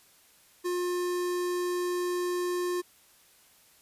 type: tone with notch filter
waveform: square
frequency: 356.1 Hz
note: F4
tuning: 34 cents sharp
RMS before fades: -30 dBFS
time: 0.64-2.82 s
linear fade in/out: 20 ms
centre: 2800 Hz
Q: 2
effects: white hiss -60 dBFS RMS until 3.81 s + resampled to 32000 Hz